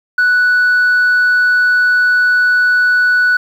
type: tone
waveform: sine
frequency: 1480 Hz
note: F#6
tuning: in tune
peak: -6 dBFS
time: 0.18-3.37 s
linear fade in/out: 5 ms
effects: tanh soft clip ceiling -7 dBFS + 7-bit